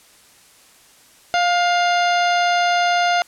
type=harmonic tone with a mistuned harmonic; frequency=702 Hz; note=F5; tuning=9 cents sharp; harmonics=1 / 2 / 3 / 4 / 5 / 6 / 7 / 9; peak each=-16 / -22 / -26 / -28 / -30 / -32 / -33 / -35 dBFS; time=1.34-3.22 s; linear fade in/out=0 ms; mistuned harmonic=2; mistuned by=+24 cents; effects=white hiss -50 dBFS RMS until 3.27 s + low-pass 11000 Hz 12 dB/octave